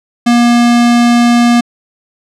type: tone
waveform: square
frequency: 238.4 Hz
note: A#3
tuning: 39 cents sharp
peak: -6 dBFS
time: 0.26-1.61 s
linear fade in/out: 10 ms
effects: low-pass 8000 Hz 12 dB/octave

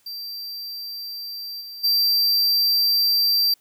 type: tone with level steps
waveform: square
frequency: 4699 Hz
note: D8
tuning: in tune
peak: -31 / -35 / -17 dBFS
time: 0.06-3.54 s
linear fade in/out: 5 ms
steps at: 1.6 / 1.83 s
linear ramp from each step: 20 ms
effects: white hiss -62 dBFS RMS until 3.6 s

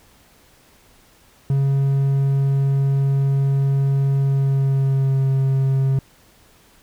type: tone with pitch glide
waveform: triangle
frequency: 137.5 to 134.59 Hz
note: C#3 to C3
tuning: -14 to +49 cents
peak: -13 dBFS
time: 1.5-5.99 s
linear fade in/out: 2 ms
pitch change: -37 cents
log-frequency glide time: 4.19-5.27 s
effects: pink hiss -53 dBFS RMS until 6.82 s

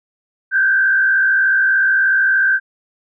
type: tone with frequency modulation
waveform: sine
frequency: 1562 Hz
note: G6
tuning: 7 cents flat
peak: -11 dBFS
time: 0.51-2.6 s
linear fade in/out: 50 ms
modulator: 56.7 Hz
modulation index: 0.91
effects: none

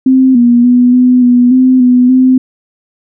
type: tone with pitch steps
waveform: sine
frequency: 261.3 / 239.8 / 246.4 / 250.6 / 245.1 / 257.3 / 248.7 / 257.6 Hz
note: C4 / A#3 / B3 / B3 / B3 / C4 / B3 / C4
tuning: -2 / +49 / -4 / +25 / -13 / -29 / +12 / -27 cents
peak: -3 dBFS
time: 0.06-2.38 s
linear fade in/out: 5 ms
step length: 290 ms
effects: none

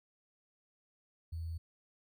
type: tone with sample-and-hold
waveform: sine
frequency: 82.41 Hz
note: E2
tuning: in tune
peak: -37 dBFS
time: 1.32-1.58 s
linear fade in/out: 10 ms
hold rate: 4410 Hz
effects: none

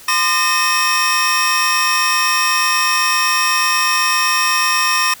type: tone cluster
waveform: 45% pulse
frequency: 1037 / 1207 / 1834 / 2549 / 5550 Hz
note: C6 / D6 / A#6 / D#7 / F8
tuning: -16 / +47 / -29 / +41 / -12 cents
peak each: -20 dBFS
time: 0.08-5.14 s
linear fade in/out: 5 ms
effects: white hiss -40 dBFS RMS until 5.2 s

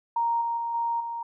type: tone with level steps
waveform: sine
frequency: 932.3 Hz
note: A#5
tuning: in tune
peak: -22 / -25 / -27 / -24 / -30 dBFS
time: 0.16-1.23 s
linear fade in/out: 5 ms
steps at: 0.41 / 0.57 / 0.74 / 1 s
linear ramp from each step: 5 ms
effects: none

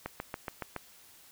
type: click train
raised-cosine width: 0.5 ms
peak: -20 dBFS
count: 6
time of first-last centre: 0.06-0.763 s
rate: 7.11 Hz
effects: white hiss -57 dBFS RMS until 1.31 s

